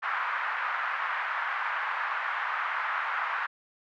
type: band-pass noise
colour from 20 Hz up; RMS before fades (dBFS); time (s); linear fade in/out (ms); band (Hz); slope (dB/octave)
white; -31; 0.02-3.47; 20; 960 to 1700; 24
effects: none